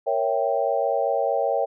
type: chord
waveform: sine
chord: A# diminished seventh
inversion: none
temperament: equal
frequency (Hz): 466.2 / 554.4 / 659.3 / 784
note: A#4 / C#5 / E5 / G5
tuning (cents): 0 / 0 / 0 / 0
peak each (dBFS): -27 / -24 / -26 / -26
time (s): 0.06-1.66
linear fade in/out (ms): 20
effects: none